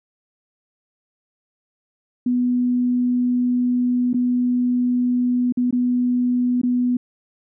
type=tone with dropouts; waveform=sine; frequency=246.9 Hz; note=B3; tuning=in tune; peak=-16 dBFS; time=2.26-6.97 s; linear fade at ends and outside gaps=5 ms; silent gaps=4.132-4.142 / 5.524-5.572 / 5.709-5.726 / 6.616-6.633 s; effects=none